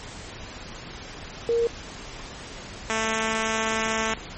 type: tone pair in turn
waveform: sine / 5% pulse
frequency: 466.2 / 221.7 Hz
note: A#4 / A3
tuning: 0 / +13 cents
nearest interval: octave + minor second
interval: 1287 cents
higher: first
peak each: -19 / -12 dBFS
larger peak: second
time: 1.49-1.67 / 2.9-4.14 s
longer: second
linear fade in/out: 0 ms
effects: pink hiss -39 dBFS RMS until 4.37 s + MP3 32 kbps